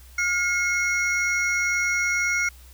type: tone cluster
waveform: triangle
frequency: 1419 / 2172 / 5710 Hz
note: F6 / C#7 / F8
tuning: +27 / -36 / +37 cents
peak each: -24 / -21 / -30 dBFS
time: 0.18-2.49 s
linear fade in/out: 5 ms
effects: added 63 Hz sine -45 dBFS peak until 2.73 s + white hiss -53 dBFS RMS until 2.73 s